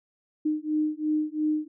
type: beating tone pair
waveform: sine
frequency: 304.8 / 307.7 Hz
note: D#4 / D#4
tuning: -36 / -19 cents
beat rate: 2.9 Hz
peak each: -27 dBFS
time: 0.45-1.68 s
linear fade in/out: 10 ms
effects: none